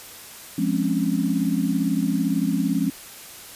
sine chord, Db major seventh, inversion first, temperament equal with one note detuned, 174.61 / 207.7 / 261.6 / 279.4 Hz, F3 / Ab3 / C4 / Db4, 0 / 0 / 0 / +14 cents, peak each -25 dBFS, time 0.58-2.9 s, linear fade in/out 5 ms, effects white hiss -41 dBFS RMS until 3.55 s + resampled to 32000 Hz

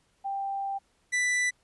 sine / 45% pulse tone pair in turn, 788 / 1980.8 Hz, G5 / B6, +9 / +5 cents, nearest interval octave + major third, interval 1596 cents, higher second, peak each -29 / -24 dBFS, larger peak second, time 0.24-0.79 / 1.12-1.51 s, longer first, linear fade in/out 20 ms, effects pink hiss -69 dBFS RMS until 1.63 s + resampled to 24000 Hz

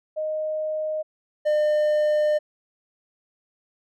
sine / triangle tone pair in turn, 620 / 603.4 Hz, D#5 / D5, -6 / +47 cents, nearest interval unison, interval 47 cents, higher first, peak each -24 / -16 dBFS, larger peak second, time 0.16-1.03 / 1.45-2.39 s, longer second, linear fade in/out 20 ms, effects none

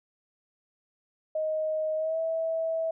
sine tone with pitch glide, 625 to 650.8 Hz, D#5 to E5, +8 to -22 cents, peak -26 dBFS, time 1.35-2.91 s, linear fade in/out 5 ms, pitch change +70 cents, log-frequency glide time 1.96-2.19 s, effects none

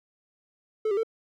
triangle tone with pitch steps, 434.9 / 396.6 / 448.5 Hz, A4 / G4 / A4, -20 / +20 / +33 cents, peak -21 dBFS, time 0.85-1.033 s, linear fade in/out 5 ms, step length 61 ms, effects none

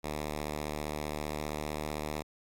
5% pulse tone with pitch glide, 75.2 to 75.72 Hz, D2 to D#2, +42 to -47 cents, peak -23 dBFS, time 0.03-2.23 s, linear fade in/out 20 ms, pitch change +11 cents, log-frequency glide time 1.24-1.81 s, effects AAC 64 kbps

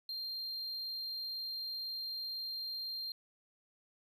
triangle tone, 4186 Hz, C8, in tune, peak -37 dBFS, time 0.09-3.12 s, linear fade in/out 2 ms, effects none

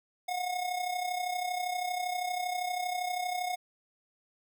square tone with amplitude modulation, 724 Hz, F#5, 38 cents flat, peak -29 dBFS, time 0.28-3.56 s, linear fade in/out 10 ms, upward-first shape sine, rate 32.6 Hz, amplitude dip 60%, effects none

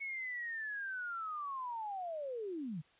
sine linear sweep, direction down, 2217 to 138.59 Hz, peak -38 dBFS, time 0-2.82 s, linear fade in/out 20 ms, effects white hiss -67 dBFS RMS until 2.99 s + resampled to 8000 Hz

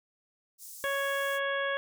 pink high-pass noise, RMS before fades -46 dBFS, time 0.58-1.4 s, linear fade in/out 50 ms, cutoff 6200 Hz, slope 24 dB/octave
harmonic tone, 554.4 Hz, C#5, in tune, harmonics 1 / 2 / 3 / 4 / 5 / 6, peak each -32 / -36 / -32 / -42 / -45 / -41 dBFS, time 0.84-1.77 s, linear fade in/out 0 ms
effects none

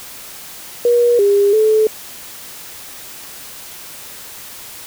sine tone with pitch steps, 479.5 / 403.4 / 434.1 Hz, A#4 / G4 / A4, +49 / +50 / -23 cents, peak -9 dBFS, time 0.85-1.87 s, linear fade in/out 2 ms, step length 340 ms, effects white hiss -34 dBFS RMS until 4.86 s

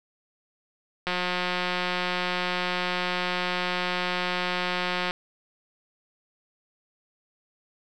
click train, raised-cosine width 0.3 ms, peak -11 dBFS, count 728, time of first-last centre 1.07-5.109 s, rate 180 Hz, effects none

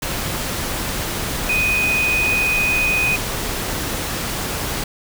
sine tone in noise, 2493 Hz, D#7, 3 cents sharp, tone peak -16 dBFS, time 1.49-3.16 s, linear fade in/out 5 ms, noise pink, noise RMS -24 dBFS, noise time 0.02-4.84 s, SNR +5 dB, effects none

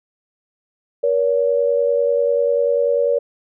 sine tone pair together, 476.8 / 567 Hz, A#4 / C#5, +39 / +39 cents, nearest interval minor third, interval 300 cents, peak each -17 dBFS, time 1.03-3.19 s, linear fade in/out 10 ms, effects none

